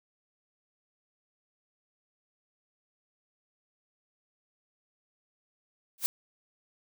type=noise with exponential growth; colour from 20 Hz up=blue; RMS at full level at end=-22 dBFS; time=5.98-6.06 s; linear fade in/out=0 ms; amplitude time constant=16 ms; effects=none